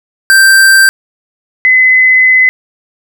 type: tone pair in turn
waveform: square / sine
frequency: 1568 / 2029 Hz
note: G6 / B6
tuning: 0 / +46 cents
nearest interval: major third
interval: 446 cents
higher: second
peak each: -3 dBFS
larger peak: neither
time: 0.3-0.89 / 1.65-2.49 s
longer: second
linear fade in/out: 0 ms
effects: none